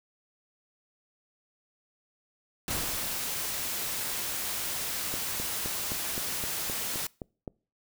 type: noise with exponential decay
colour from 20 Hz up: pink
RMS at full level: -32 dBFS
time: 2.68-3.65 s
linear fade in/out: 1 ms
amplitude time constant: 210 ms
type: noise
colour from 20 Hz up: white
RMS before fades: -33 dBFS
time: 2.7-7.07 s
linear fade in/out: 5 ms
type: click train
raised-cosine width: 2 ms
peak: -23 dBFS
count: 10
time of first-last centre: 5.14-7.478 s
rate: 3.85 Hz
effects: noise-tail reverb RT60 0.4 s tail -25 dB re dry

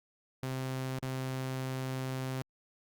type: tone with dropouts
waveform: sawtooth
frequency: 130.81 Hz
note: C3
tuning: in tune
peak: -30 dBFS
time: 0.43-2.42 s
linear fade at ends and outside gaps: 0 ms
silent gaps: 0.987-1.028 s
effects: Opus 48 kbps

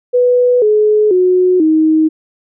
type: tone with pitch steps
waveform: sine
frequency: 493.7 / 424.9 / 365.6 / 314.6 Hz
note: B4 / G#4 / F#4 / D#4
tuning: -1 / +40 / -21 / +19 cents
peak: -7 dBFS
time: 0.13-2.09 s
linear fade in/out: 20 ms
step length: 490 ms
effects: none

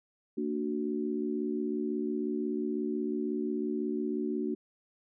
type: chord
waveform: sine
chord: Bb augmented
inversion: none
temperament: equal with one note detuned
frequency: 227.9 / 293.7 / 370 Hz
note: Bb3 / D4 / F#4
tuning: -39 / 0 / 0 cents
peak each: -34 dBFS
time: 0.37-4.55 s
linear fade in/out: 10 ms
effects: none

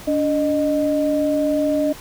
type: tone pair together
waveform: sine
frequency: 288.8 / 614 Hz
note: D4 / D#5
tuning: -29 / -23 cents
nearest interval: octave + minor second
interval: 1306 cents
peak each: -19 dBFS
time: 0.07-1.93 s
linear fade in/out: 10 ms
effects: pink hiss -39 dBFS RMS until 2 s

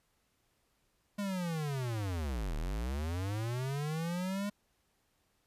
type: linear two-way sweep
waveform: square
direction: down then up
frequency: 206.9 to 35.84 to 206.9 Hz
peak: -34 dBFS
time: 1.18-4.5 s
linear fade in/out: 10 ms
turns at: 2.56 s
effects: pink hiss -75 dBFS RMS until 5.46 s + resampled to 32000 Hz

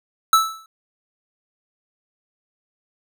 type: tone with exponential decay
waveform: square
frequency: 1313 Hz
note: E6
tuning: 7 cents flat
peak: -9 dBFS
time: 0.33-0.66 s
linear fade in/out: 2 ms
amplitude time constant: 70 ms
effects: none

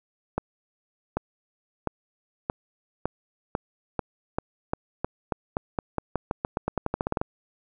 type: accelerating click train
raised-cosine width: 1 ms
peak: -11 dBFS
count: 27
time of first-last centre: 0.38-7.215 s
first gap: 790 ms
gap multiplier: 0.89
effects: none

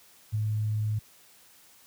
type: tone with ADSR envelope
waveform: sine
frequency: 107.3 Hz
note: A2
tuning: 43 cents flat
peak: -23 dBFS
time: 0.32-0.99 s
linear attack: 26 ms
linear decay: 15 ms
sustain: -2 dB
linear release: 8 ms
effects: white hiss -57 dBFS RMS until 1.86 s + high-pass 60 Hz 12 dB/octave

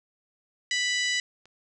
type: harmonic tone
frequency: 987.8 Hz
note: B5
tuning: in tune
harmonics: 2 / 3 / 4 / 5 / 6 / 7 / 8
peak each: -27 / -31 / -33 / -35 / -37 / -38 / -39 dBFS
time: 0.71-1.2 s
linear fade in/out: 2 ms
type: clicks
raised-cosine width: 0.2 ms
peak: -36 dBFS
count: 4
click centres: 0.767 / 1.056 / 1.156 / 1.456 s
effects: none

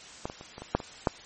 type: clicks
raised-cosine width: 1 ms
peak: -17 / -24 / -29 / -27 / -25 / -8 / -24 / -8 dBFS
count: 8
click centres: 0.255 / 0.299 / 0.411 / 0.581 / 0.62 / 0.75 / 0.802 / 1.072 s
effects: white hiss -47 dBFS RMS until 1.25 s + MP3 32 kbps

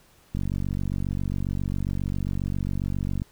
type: click train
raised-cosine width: 5 ms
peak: -16 dBFS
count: 137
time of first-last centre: 0.35-3.219 s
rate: 47.4 Hz
effects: pink hiss -58 dBFS RMS until 3.31 s

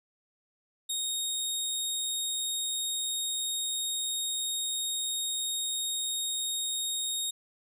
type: tone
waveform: 20% pulse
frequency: 3729 Hz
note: A#7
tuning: in tune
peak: -24 dBFS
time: 0.89-7.31 s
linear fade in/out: 10 ms
effects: none

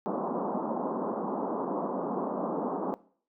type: band-pass noise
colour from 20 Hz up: pink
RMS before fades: -32 dBFS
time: 0.06-2.94 s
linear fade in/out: 0 ms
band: 190 to 1100 Hz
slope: 48 dB/octave
effects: noise-tail reverb RT60 0.5 s tail -20 dB re dry

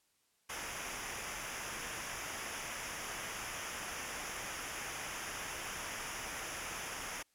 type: noise with comb filter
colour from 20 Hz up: pink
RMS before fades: -42 dBFS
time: 0.49-7.23 s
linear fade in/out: 10 ms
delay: 0.24 ms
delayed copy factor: -0.75
effects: white hiss -75 dBFS RMS until 7.34 s + low-pass 12000 Hz 12 dB/octave

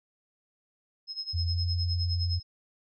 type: tone with tremolo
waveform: sine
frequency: 5150 Hz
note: E8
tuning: 41 cents flat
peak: -30 dBFS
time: 1.07-2.43 s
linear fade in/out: 50 ms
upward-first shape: sine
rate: 9.7 Hz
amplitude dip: 85%
type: tone with pitch glide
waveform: sine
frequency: 86 to 88.11 Hz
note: F2 to F2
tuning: -26 to +16 cents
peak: -26 dBFS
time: 1.33-2.4 s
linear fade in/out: 20 ms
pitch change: +42 cents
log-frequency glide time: 1.47-1.61 s
effects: none

